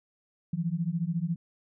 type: beating tone pair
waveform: sine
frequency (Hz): 161.8 / 175.8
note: E3 / F3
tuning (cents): -32 / +12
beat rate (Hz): 14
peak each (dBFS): -30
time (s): 0.53-1.36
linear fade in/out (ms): 5
effects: none